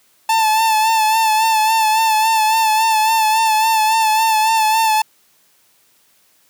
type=tone with vibrato; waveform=45% pulse; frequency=880 Hz; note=A5; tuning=in tune; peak=-12 dBFS; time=0.29-5.02 s; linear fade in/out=5 ms; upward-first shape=sine; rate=3.6 Hz; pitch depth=39 cents each way; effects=white hiss -56 dBFS RMS until 6.49 s + high-pass 100 Hz 12 dB/octave